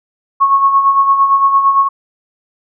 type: tone with tremolo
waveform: sine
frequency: 1099 Hz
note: C#6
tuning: 15 cents flat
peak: -5 dBFS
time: 0.4-1.89 s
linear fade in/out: 20 ms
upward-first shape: sine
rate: 8.8 Hz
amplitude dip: 55%
effects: none